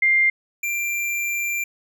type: tone pair in turn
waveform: sine / square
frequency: 2100 / 2369 Hz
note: C7 / D7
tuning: +6 / +14 cents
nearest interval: major second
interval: 208 cents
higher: second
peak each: -14 / -23 dBFS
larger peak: first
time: 0.02-0.3 / 0.63-1.64 s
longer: second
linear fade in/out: 5 ms
effects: none